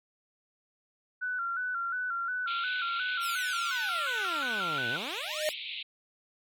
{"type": "tone with vibrato", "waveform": "sine", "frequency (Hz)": 1434, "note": "F6", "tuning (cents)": 45, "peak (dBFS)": -30, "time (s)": [1.21, 4.98], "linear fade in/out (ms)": 20, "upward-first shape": "square", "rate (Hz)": 2.8, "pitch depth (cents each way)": 70}
{"type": "band-pass noise", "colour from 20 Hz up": "white", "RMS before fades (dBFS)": -39, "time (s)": [2.47, 5.83], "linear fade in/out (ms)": 10, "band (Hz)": [2200, 4000], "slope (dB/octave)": 96}
{"type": "exponential two-way sweep", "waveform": "10% pulse", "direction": "down then up", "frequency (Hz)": [2939, 111.2, 2939], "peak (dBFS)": -29, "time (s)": [3.2, 5.54], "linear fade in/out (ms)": 50, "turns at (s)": 4.89}
{"type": "tone with exponential growth", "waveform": "square", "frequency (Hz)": 613, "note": "D#5", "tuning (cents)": -26, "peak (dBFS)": -26, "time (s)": [5.12, 5.49], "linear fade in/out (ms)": 0, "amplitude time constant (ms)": 80}
{"effects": []}